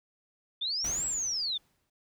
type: linear two-way sweep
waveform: sine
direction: up then down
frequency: 3445 to 7790 to 3445 Hz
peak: -29 dBFS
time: 0.61-1.58 s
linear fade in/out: 10 ms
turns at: 1.06 s
type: noise with exponential decay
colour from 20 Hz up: pink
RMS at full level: -39 dBFS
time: 0.84-1.9 s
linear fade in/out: 5 ms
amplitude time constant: 230 ms
effects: none